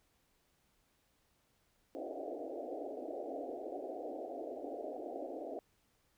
white band-pass noise, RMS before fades -43 dBFS, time 1.95-5.59 s, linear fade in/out 0 ms, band 260 to 740 Hz, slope 96 dB/octave, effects pink hiss -75 dBFS RMS until 6.17 s

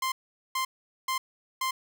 sawtooth tone bursts, 1046.5 Hz, C6, in tune, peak -23 dBFS, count 4, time 0.02-1.71 s, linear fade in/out 5 ms, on 100 ms, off 430 ms, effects none

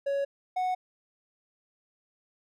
triangle tone pair in turn, 558 / 737.1 Hz, C#5 / F#5, +11 / -7 cents, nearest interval perfect fourth, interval 482 cents, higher second, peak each -24 dBFS, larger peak neither, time 0.06-0.25 / 0.56-0.75 s, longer neither, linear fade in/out 10 ms, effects none

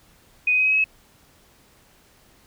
sine tone with pitch steps, 2489 / 2506 / 2524 / 2541 / 2559 / 2577 Hz, D#7 / D#7 / D#7 / D#7 / D#7 / E7, 0 / +12 / +24 / +36 / +48 / -40 cents, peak -16 dBFS, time 0.47-0.842 s, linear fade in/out 5 ms, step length 62 ms, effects pink hiss -56 dBFS RMS until 2.46 s

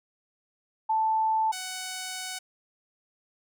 sine / 5% pulse tone pair in turn, 880 / 745.1 Hz, A5 / F#5, 0 / +12 cents, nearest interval minor third, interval 288 cents, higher first, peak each -22 dBFS, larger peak neither, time 0.89-1.52 / 1.52-2.39 s, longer second, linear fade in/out 10 ms, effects none

